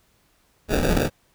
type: noise with sample-and-hold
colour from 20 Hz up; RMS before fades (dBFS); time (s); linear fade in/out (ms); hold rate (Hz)
pink; -20; 0.68-1.1; 50; 1050
effects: pink hiss -63 dBFS RMS until 1.34 s